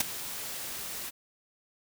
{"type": "noise with ADSR envelope", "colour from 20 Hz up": "white", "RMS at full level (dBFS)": -23, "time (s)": [0, 1.11], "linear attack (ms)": 5, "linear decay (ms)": 15, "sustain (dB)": -15, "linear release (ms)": 26, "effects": []}